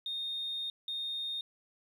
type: tone bursts at uneven times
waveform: sine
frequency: 3680 Hz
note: A#7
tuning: 23 cents flat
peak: -33 dBFS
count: 2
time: 0.06-0.7 / 0.88-1.41 s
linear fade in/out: 2 ms
effects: tanh soft clip ceiling -30 dBFS + 11-bit